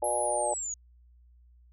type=harmonic tone; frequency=120 Hz; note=B2; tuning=49 cents flat; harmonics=3 / 4 / 5 / 6 / 7; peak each=-40 / -36 / -30 / -37 / -31 dBFS; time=0.02-0.54 s; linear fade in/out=5 ms
type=linear sweep; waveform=sine; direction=down; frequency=11175 to 6645 Hz; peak=-32 dBFS; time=0.04-0.74 s; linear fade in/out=2 ms
effects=added 60 Hz sine -55 dBFS peak until 1.72 s